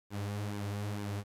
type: tone with flanger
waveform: sawtooth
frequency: 102.4 Hz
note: G#2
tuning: 24 cents flat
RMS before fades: -37 dBFS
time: 0.1-1.24 s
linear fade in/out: 50 ms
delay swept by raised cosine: 1.5 to 6.8 ms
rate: 2.2 Hz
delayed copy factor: -0.65
effects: resampled to 32000 Hz + 10-bit